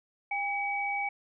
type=tone pair together; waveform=sine; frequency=805 / 2274 Hz; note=G5 / C#7; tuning=+46 / +44 cents; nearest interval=octave + tritone; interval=1798 cents; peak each=-32 / -31 dBFS; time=0.31-1.09 s; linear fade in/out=5 ms; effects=none